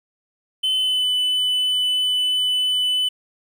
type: tone with pitch glide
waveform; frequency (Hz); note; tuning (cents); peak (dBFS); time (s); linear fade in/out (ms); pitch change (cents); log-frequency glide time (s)
triangle; 3048 to 2999; G7 to F#7; -49 to +23; -16; 0.63-3.09; 10; -28; 0.73-1.08
effects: 9-bit